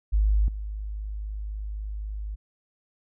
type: tone with level steps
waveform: sine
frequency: 51.91 Hz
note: G#1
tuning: in tune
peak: -18 / -30 dBFS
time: 0.12-2.36 s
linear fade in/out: 20 ms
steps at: 0.48 s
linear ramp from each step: 2 ms
effects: none